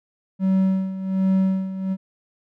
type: tone with tremolo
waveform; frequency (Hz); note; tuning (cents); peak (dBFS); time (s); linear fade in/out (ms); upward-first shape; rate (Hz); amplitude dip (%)
triangle; 190.2; F#3; +48; -13; 0.39-1.97; 50; sine; 1.3; 75
effects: none